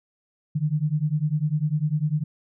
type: beating tone pair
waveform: sine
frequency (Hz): 146.7 / 156.7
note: D3 / D#3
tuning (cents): -2 / +13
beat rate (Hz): 10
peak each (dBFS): -24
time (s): 0.55-2.24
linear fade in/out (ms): 10
effects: none